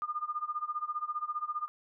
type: tone with tremolo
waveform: sine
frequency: 1214 Hz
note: D#6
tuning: 43 cents flat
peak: -29 dBFS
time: 0.02-1.68 s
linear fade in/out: 0 ms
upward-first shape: sine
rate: 15 Hz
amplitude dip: 90%
effects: none